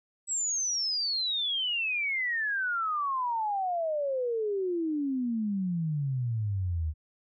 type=exponential sweep; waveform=sine; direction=down; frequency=7900 to 75 Hz; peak=-27 dBFS; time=0.27-6.94 s; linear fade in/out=50 ms; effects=none